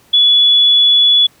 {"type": "tone", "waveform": "sine", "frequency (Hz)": 3416, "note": "G#7", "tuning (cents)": 48, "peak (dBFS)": -6, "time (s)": [0.13, 1.27], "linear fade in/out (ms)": 10, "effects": ["pink hiss -49 dBFS RMS until 1.4 s", "high-pass 80 Hz 12 dB/octave"]}